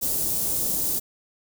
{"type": "band-stop noise", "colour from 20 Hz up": "white", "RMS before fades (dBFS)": -25, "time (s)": [0.01, 1], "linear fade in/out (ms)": 20, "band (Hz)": [480, 7700], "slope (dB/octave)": 12, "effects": []}